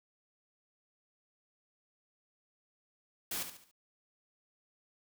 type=noise with echo; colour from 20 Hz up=white; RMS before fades=-37 dBFS; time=3.31-3.43 s; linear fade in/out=5 ms; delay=71 ms; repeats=4; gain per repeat=-8 dB; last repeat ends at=3.714 s; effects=none